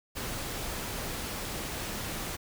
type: noise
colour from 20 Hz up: pink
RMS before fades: -36 dBFS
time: 0.15-2.37 s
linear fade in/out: 20 ms
effects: none